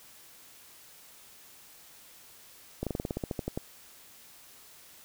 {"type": "slowing click train", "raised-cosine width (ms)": 2, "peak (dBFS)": -18, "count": 13, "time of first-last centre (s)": [2.83, 3.575], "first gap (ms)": 37, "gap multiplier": 1.09, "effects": ["white hiss -54 dBFS RMS until 5.04 s"]}